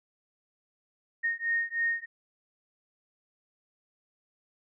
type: beating tone pair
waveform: sine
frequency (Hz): 1849 / 1852.2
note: A#6 / A#6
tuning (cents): -15 / -12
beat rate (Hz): 3.2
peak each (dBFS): -30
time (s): 1.23-2.06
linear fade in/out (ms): 20
effects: none